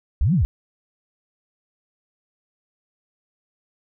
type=linear two-way sweep; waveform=sine; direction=up then down; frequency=45.73 to 198.9 to 45.73 Hz; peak=-15 dBFS; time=0.21-0.45 s; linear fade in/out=0 ms; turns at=0.34 s; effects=none